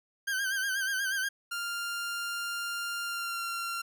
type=tone with vibrato; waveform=40% pulse; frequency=1568 Hz; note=G6; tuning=in tune; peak=-28 dBFS; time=0.27-1.29 s; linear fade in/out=10 ms; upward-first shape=sine; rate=8.3 Hz; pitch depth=66 cents each way
type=tone with pitch glide; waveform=sawtooth; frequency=1397 to 1376.2 Hz; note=F6 to F6; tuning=0 to -26 cents; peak=-29 dBFS; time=1.51-3.82 s; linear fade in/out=10 ms; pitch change=-26 cents; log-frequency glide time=3.04-3.42 s
effects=none